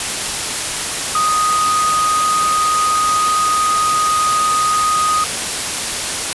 sine tone in noise, 1244.5 Hz, D#6, in tune, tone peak -13 dBFS, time 1.15-5.24 s, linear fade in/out 2 ms, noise white, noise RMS -20 dBFS, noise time 0-6.33 s, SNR +4 dB, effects resampled to 24000 Hz

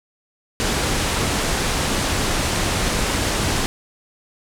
pink low-pass noise, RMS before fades -21 dBFS, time 0.6-3.66 s, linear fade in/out 0 ms, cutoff 10000 Hz, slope 24 dB/octave, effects none

